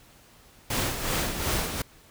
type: noise with tremolo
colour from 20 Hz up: pink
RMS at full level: -26 dBFS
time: 0.7-1.82 s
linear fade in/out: 5 ms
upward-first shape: sine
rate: 2.7 Hz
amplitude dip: 55%
effects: pink hiss -55 dBFS RMS until 2.1 s